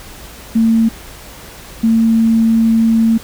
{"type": "tone pair in turn", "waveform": "sine", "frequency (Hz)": [225.9, 225.9], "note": ["A3", "A3"], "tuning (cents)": [46, 46], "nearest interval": "unison", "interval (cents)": 0, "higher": "neither", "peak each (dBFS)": -8, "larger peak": "neither", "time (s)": [[0.55, 0.89], [1.83, 3.18]], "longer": "second", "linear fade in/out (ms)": 10, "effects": ["added 55 Hz sine -39 dBFS peak until 3.23 s", "pink hiss -35 dBFS RMS until 3.23 s"]}